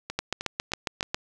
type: two click trains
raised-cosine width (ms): 0.2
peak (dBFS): -15 / -9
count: 4 / 8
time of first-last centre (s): 0.1-1.029 / 0.19-1.145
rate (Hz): 3.23 / 7.33
effects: none